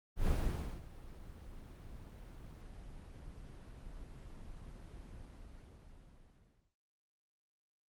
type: noise with ADSR envelope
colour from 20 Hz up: brown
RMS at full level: -31 dBFS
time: 0.16-6.74 s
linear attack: 110 ms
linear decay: 540 ms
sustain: -19 dB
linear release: 1600 ms
effects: Opus 24 kbps